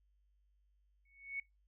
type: tone with exponential growth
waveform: sine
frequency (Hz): 2217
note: C#7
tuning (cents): 0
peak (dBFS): -35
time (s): 1.05-1.4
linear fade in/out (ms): 5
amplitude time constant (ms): 76
effects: noise-tail reverb RT60 0.2 s tail -23 dB re dry + added 50 Hz sine -70 dBFS peak until 1.67 s